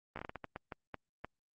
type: slowing click train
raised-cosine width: 0.5 ms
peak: -26 dBFS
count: 12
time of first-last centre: 0.16-1.246 s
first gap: 13 ms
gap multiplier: 1.37
effects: Opus 32 kbps